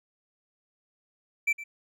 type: tone with echo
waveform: triangle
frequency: 2334 Hz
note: D7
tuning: 11 cents flat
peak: -20 dBFS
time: 1.47-1.53 s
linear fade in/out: 10 ms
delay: 110 ms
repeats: 1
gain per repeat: -15 dB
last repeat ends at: 1.64 s
effects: none